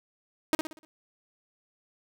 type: tone with echo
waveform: sawtooth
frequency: 313.9 Hz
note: D#4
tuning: 15 cents sharp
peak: -17 dBFS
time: 0.53-0.55 s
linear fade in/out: 0 ms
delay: 60 ms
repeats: 5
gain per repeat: -7 dB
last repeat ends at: 0.85 s
effects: none